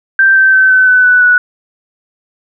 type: tone with pitch steps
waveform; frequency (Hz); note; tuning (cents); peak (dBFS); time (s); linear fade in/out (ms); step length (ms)
sine; 1568 / 1551.8 / 1535.7 / 1519.8 / 1504.1 / 1488.6 / 1473.2; G6 / G6 / G6 / F#6 / F#6 / F#6 / F#6; 0 / -18 / -36 / +46 / +28 / +10 / -8; -4; 0.19-1.38; 2; 170
effects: none